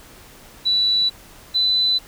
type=tone pair in turn; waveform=sine; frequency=3951 / 4002 Hz; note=B7 / B7; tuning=0 / +22 cents; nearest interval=unison; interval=22 cents; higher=second; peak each=-15 dBFS; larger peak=neither; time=0.65-1.1 / 1.54-1.99 s; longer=neither; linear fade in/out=20 ms; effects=pink hiss -45 dBFS RMS until 2.07 s